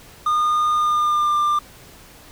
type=tone with pitch glide; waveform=triangle; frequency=1220 to 1191.4 Hz; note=D#6 to D6; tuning=-34 to +24 cents; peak=-14 dBFS; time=0.26-1.59 s; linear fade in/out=5 ms; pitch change=-42 cents; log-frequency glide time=0.72-1.38 s; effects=pink hiss -45 dBFS RMS until 2.31 s